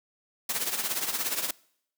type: noise with tremolo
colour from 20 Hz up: white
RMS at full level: -27 dBFS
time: 0.49-1.51 s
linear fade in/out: 5 ms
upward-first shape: triangle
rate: 17 Hz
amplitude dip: 75%
effects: noise-tail reverb RT60 0.7 s tail -24 dB re dry + high-pass 200 Hz 12 dB/octave